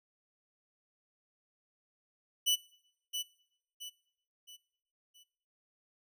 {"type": "tone with echo", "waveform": "sawtooth", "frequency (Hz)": 2972, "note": "F#7", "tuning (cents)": 7, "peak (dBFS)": -23, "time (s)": [2.46, 2.56], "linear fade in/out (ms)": 20, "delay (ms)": 670, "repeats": 4, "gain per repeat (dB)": -8, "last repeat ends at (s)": 5.24, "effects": ["noise-tail reverb RT60 0.8 s tail -23 dB re dry"]}